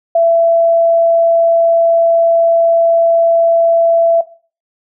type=tone; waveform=sine; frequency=669 Hz; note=E5; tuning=25 cents sharp; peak=-7 dBFS; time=0.15-4.21 s; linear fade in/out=5 ms; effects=noise-tail reverb RT60 0.4 s tail -17 dB re dry